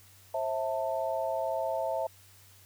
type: tone cluster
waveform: sine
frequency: 534 / 656 / 890 Hz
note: C5 / E5 / A5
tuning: +35 / -9 / +20 cents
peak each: -34 / -31 / -35 dBFS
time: 0.34-2.07 s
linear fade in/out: 5 ms
effects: added 96 Hz sine -59 dBFS peak until 2.65 s + white hiss -58 dBFS RMS until 2.65 s